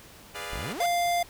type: chord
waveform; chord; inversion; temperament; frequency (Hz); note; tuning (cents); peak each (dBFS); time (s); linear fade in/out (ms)
10% pulse; G# diminished seventh; none; equal with one note detuned; 415.3 / 493.9 / 590.4 / 698.5; G#4 / B4 / D5 / F5; 0 / 0 / +9 / 0; -32; 0.34-0.74; 20
type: exponential sweep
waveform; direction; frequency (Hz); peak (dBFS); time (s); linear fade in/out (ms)
sawtooth; up; 34 to 784; -30; 0.52-0.86; 0
type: tone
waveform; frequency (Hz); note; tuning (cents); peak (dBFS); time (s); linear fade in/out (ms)
square; 697; F5; -4; -24; 0.8-1.23; 5
effects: pink hiss -50 dBFS RMS until 1.29 s

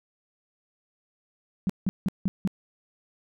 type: tone bursts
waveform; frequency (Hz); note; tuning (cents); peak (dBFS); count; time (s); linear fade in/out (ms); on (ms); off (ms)
sine; 190; F#3; +46; -21; 5; 1.67-2.475; 0; 25; 170
effects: none

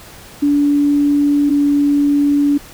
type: tone pair in turn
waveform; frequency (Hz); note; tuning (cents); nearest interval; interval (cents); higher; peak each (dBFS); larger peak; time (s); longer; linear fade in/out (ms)
sine; 288.4 / 287.3; D4 / D4; -31 / -38; unison; 7; first; -10; neither; 0.42-1.5 / 1.5-2.58; neither; 10
effects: pink hiss -38 dBFS RMS until 2.73 s

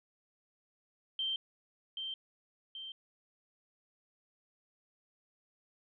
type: tone with echo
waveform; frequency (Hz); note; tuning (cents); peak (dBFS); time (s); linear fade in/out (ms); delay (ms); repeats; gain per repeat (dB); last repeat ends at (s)
sine; 3136; G7; 0; -32; 1.19-1.36; 2; 780; 2; -5; 2.92
effects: none

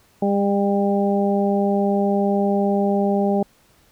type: harmonic tone with a mistuned harmonic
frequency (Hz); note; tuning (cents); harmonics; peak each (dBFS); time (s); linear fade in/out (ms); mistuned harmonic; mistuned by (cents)
200.6; G3; +40; 1 / 2 / 3 / 4; -19 / -22 / -24 / -25; 0.22-3.43; 5; 4; -17
effects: pink hiss -57 dBFS RMS until 3.91 s

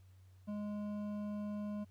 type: tone with hard clipping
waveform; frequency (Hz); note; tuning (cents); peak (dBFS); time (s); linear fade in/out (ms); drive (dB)
triangle; 207.7; G#3; 0; -40; 0.47-1.85; 20; 13
effects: added 93 Hz sine -58 dBFS peak until 1.9 s + pink hiss -75 dBFS RMS until 1.9 s

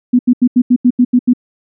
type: tone bursts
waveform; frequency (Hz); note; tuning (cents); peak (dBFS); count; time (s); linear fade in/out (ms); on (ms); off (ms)
sine; 246.9; B3; 0; -5; 9; 0.13-1.335; 10; 61; 82
effects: none

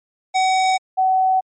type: tone pair in turn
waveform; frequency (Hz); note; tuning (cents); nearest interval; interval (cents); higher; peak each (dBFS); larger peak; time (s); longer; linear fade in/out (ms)
square / sine; 754 / 754; F#5 / F#5; +32 / +32; unison; 0; neither; -15 / -13; second; 0.34-0.78 / 0.97-1.41; neither; 20
effects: MP3 32 kbps

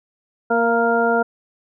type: harmonic tone with a mistuned harmonic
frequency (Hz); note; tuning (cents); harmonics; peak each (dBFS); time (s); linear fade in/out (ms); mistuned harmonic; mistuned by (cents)
233.1; A#3; 0; 1 / 2 / 3 / 4 / 6; -23 / -19 / -20 / -25 / -21; 0.5-1.23; 10; 3; -18
effects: none

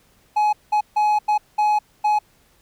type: tone bursts at uneven times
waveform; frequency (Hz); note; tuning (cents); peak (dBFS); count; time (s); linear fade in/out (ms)
triangle; 843; G#5; +26; -13; 6; 0.36-0.53 / 0.72-0.81 / 0.96-1.19 / 1.28-1.38 / 1.58-1.79 / 2.04-2.19; 10
effects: pink hiss -58 dBFS RMS until 2.61 s

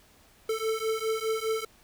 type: beating tone pair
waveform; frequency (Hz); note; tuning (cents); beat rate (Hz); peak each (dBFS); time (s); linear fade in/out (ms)
square; 440 / 444.9; A4 / A4; 0 / +19; 4.9; -31; 0.49-1.65; 5
effects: pink hiss -59 dBFS RMS until 1.83 s

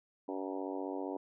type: harmonic tone with a mistuned harmonic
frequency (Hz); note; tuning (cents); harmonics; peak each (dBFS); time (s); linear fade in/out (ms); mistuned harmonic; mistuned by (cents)
95.1; F#2; +48; 3 / 4 / 5 / 6 / 7 / 8 / 9 / 10; -40 / -42 / -44 / -46 / -47 / -48 / -49 / -50; 0.28-1.17; 5; 9; +30
effects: none

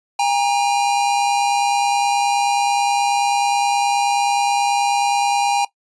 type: tone pair together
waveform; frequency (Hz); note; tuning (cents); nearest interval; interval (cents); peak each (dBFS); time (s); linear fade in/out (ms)
square; 809 / 938.4; G#5 / A#5; -46 / +11; minor third; 257; -17 / -22; 0.19-5.65; 5
effects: noise-tail reverb RT60 0.1 s tail -18 dB re dry + resampled to 22050 Hz

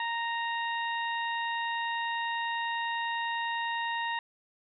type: harmonic tone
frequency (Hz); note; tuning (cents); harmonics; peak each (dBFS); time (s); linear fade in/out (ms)
930; A#5; -4; 1 / 2 / 3 / 4; -32 / -34 / -40 / -42; 0-4.19; 2
effects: none

